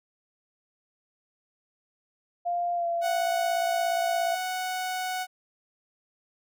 sine tone with pitch glide, 698.5 to 682.9 Hz, F5 to F5, 0 to -39 cents, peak -25 dBFS, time 2.45-4.36 s, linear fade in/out 20 ms, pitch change -39 cents, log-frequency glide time 2.75-2.86 s
sawtooth tone, 740 Hz, F#5, in tune, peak -25 dBFS, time 3.01-5.27 s, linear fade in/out 50 ms
effects none

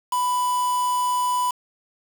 triangle tone with quantisation, 992 Hz, B5, 7 cents sharp, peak -18 dBFS, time 0.12-1.51 s, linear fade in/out 5 ms, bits 5, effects none

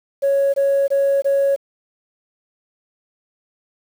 sine tone bursts, 554.4 Hz, C#5, in tune, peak -12 dBFS, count 4, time 0.22-1.563 s, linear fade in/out 20 ms, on 320 ms, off 21 ms, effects tanh soft clip ceiling -11 dBFS + 7-bit

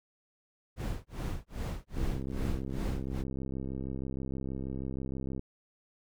brown noise with tremolo, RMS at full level -32 dBFS, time 0.76-3.24 s, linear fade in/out 50 ms, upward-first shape sine, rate 2.5 Hz, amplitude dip 100%
click train, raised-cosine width 3 ms, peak -25 dBFS, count 228, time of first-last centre 1.97-5.394 s, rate 66.3 Hz
effects none

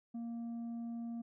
sine tone with tanh clipping, 233.1 Hz, A#3, in tune, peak -40 dBFS, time 0.14-1.22 s, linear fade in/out 10 ms, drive 4 dB, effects none

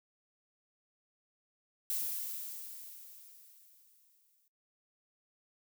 violet noise with exponential decay, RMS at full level -34 dBFS, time 1.9-4.48 s, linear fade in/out 0 ms, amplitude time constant 560 ms, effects noise-tail reverb RT60 0.2 s tail -23 dB re dry

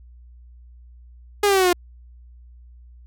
sawtooth exponential sweep, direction down, 416.6 to 349.2 Hz, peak -11 dBFS, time 1.43-1.73 s, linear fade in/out 5 ms, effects added 60 Hz sine -43 dBFS peak until 3.06 s

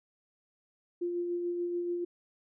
sine tone with tremolo, 349.2 Hz, F4, in tune, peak -29 dBFS, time 1.01-2.05 s, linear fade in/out 10 ms, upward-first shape sine, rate 6.9 Hz, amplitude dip 30%, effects none

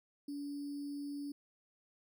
sine tone with sample-and-hold, 286.2 Hz, D4, 45 cents flat, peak -39 dBFS, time 0.28-1.32 s, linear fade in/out 5 ms, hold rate 4900 Hz, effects none

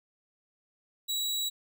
sawtooth tone, 3892 Hz, B7, 26 cents flat, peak -26 dBFS, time 1.08-1.5 s, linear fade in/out 20 ms, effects none

